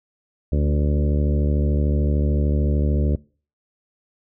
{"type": "harmonic tone with a mistuned harmonic", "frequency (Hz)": 73.42, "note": "D2", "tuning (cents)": 0, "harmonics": [1, 2, 3, 4, 5, 6, 7, 8], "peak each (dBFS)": [-18, -24, -28, -30, -32, -34, -35, -36], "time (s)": [0.52, 3.16], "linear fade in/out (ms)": 5, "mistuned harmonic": 4, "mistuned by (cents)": -18, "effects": ["noise-tail reverb RT60 0.4 s tail -23 dB re dry"]}